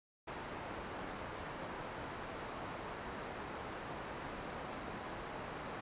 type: low-pass noise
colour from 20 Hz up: white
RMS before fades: -45 dBFS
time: 0.27-5.81 s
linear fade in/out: 10 ms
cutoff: 1200 Hz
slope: 12 dB/octave
effects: resampled to 8000 Hz